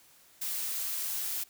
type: noise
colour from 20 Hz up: blue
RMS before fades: -34 dBFS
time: 0.41-1.44 s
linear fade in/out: 10 ms
effects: white hiss -60 dBFS RMS until 1.49 s